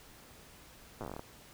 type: slowing click train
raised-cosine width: 1 ms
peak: -27 dBFS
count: 12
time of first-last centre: 1.01-1.194 s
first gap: 8 ms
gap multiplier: 1.14
effects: pink hiss -56 dBFS RMS until 1.53 s